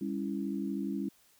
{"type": "chord", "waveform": "sine", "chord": "C# diminished", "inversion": "second", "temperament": "equal with one note detuned", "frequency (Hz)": [200.7, 277.2, 329.6], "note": ["G3", "C#4", "E4"], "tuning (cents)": [41, 0, 0], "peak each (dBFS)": [-35, -36, -38], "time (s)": [0.01, 1.09], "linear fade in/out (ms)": 5, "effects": ["white hiss -65 dBFS RMS until 1.39 s"]}